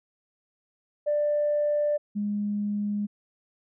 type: tone pair in turn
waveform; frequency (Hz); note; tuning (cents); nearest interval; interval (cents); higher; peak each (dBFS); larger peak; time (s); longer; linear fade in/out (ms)
sine; 591 / 206.2; D5 / G#3; +11 / -12; octave + tritone; 1823; first; -21 / -25; first; 1.06-1.98 / 2.15-3.07; neither; 20
effects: tanh soft clip ceiling -17 dBFS